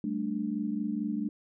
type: chord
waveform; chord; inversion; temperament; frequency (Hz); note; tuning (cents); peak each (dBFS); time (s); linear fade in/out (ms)
sine; G suspended second; none; just; 196 / 220.5 / 294; G3 / A3 / D4; 0 / +4 / +2; -35 / -32 / -34; 0.04-1.29; 2
effects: none